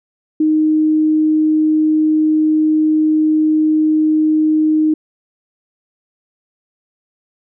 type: tone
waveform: sine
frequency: 310.2 Hz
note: D#4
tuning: 5 cents flat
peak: -10 dBFS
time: 0.4-4.94 s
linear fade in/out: 5 ms
effects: none